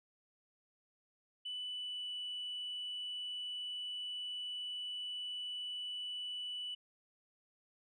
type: tone with pitch glide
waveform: sine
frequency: 2984 to 2967 Hz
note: F#7 to F#7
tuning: +14 to +4 cents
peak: -38 dBFS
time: 1.45-6.75 s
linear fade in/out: 10 ms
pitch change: -10 cents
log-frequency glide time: 1.67-2.12 s
effects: tanh soft clip ceiling -36 dBFS